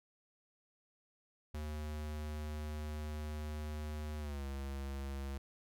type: tone with pitch glide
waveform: square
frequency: 75.8 to 68.71 Hz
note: D#2 to C#2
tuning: -45 to -15 cents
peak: -40 dBFS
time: 1.54-5.38 s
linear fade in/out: 5 ms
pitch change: -170 cents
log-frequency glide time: 4.19-4.45 s
effects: none